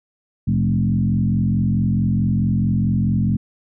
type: tone with frequency modulation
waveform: sine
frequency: 160.5 Hz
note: E3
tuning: 46 cents flat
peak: -15 dBFS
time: 0.47-3.37 s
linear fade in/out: 10 ms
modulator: 44.6 Hz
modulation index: 1.7
effects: none